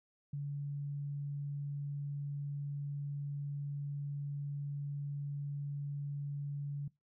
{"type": "tone", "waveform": "sine", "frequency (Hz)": 143, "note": "D3", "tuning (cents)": -46, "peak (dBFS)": -36, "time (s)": [0.33, 6.88], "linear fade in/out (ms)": 5, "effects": ["noise-tail reverb RT60 0.2 s tail -22 dB re dry"]}